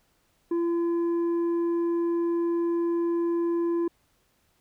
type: tone with tanh clipping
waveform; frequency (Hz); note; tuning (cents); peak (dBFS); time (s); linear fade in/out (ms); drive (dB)
sine; 340; F4; -46; -24; 0.51-3.88; 5; 5
effects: pink hiss -68 dBFS RMS until 4.6 s